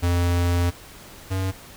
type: tone pair in turn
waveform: square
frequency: 87.31 / 94.82 Hz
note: F2 / F#2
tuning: 0 / +43 cents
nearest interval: minor second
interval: 143 cents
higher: second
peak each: -19 / -23 dBFS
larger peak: first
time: 0.02-0.71 / 1.3-1.52 s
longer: first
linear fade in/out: 20 ms
effects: pink hiss -44 dBFS RMS until 1.76 s